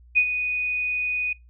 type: tone with ADSR envelope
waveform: sine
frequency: 2482 Hz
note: D#7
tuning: 5 cents flat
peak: -13 dBFS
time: 0.15-1.33 s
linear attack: 25 ms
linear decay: 70 ms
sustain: -10 dB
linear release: 5 ms
effects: noise-tail reverb RT60 0.2 s tail -22 dB re dry + added 60 Hz sine -48 dBFS peak until 1.49 s